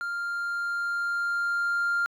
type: tone with level ramp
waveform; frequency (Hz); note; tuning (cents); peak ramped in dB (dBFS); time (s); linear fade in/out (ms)
triangle; 1396.9; F6; 0; -27 to -20; 0.01-2.06; 0
effects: tanh soft clip ceiling -18 dBFS